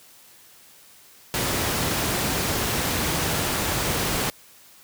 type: noise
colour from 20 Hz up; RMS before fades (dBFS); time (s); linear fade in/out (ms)
pink; -24; 1.34-4.3; 0
effects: white hiss -51 dBFS RMS until 4.83 s + high-pass 60 Hz 12 dB/octave